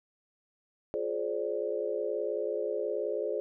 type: chord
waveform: sine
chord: D half-diminished seventh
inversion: first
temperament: just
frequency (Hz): 352.4 / 422.9 / 528.6 / 587.3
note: F4 / Ab4 / C5 / D5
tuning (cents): +16 / +31 / +18 / 0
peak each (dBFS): -38 / -33 / -35 / -36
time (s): 0.94-3.4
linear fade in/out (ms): 0
effects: none